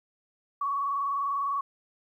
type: tone with vibrato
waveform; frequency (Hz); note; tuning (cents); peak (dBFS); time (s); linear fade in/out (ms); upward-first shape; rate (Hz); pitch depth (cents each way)
sine; 1119; C#6; +16; -26; 0.61-1.61; 5; sine; 20; 52
effects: 11-bit